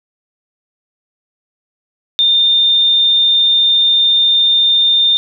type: tone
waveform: sine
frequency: 3617 Hz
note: A7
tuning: 47 cents sharp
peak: -8 dBFS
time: 2.19-5.17 s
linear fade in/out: 0 ms
effects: none